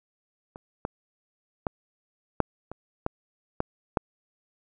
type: clicks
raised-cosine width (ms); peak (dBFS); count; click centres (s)
1; -27 / -15 / -12 / -6 / -23 / -12 / -11 / -8; 8; 0.559 / 0.851 / 1.668 / 2.403 / 2.716 / 3.064 / 3.604 / 3.972
effects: none